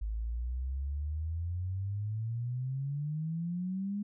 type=exponential sweep; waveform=sine; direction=up; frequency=51.91 to 207.7 Hz; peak=-32 dBFS; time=0.01-4.03 s; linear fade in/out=10 ms; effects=none